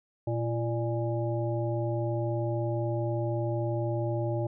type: harmonic tone with a mistuned harmonic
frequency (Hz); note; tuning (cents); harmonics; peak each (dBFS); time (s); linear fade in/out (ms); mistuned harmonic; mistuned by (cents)
118.2; A#2; +24; 1 / 3 / 5 / 7; -29 / -33 / -34 / -40; 0.27-4.47; 5; 3; -62
effects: none